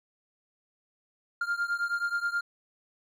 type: beating tone pair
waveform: triangle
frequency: 1396.9 / 1406.3 Hz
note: F6 / F6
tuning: 0 / +12 cents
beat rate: 9.4 Hz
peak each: -28 / -30 dBFS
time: 1.41-2.41 s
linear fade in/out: 5 ms
effects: none